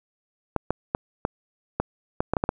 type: clicks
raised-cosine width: 1 ms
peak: -8 dBFS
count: 10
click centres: 0.563 / 0.706 / 0.949 / 1.251 / 1.8 / 2.205 / 2.336 / 2.368 / 2.439 / 2.491 s
effects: none